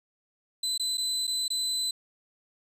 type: tone with dropouts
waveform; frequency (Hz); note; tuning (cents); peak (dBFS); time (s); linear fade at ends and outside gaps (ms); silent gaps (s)
30% pulse; 4025; B7; +32; -24; 0.63-1.91; 5; 0.778-0.796 / 0.973-0.979 / 1.27-1.276 / 1.481-1.502
effects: resampled to 32000 Hz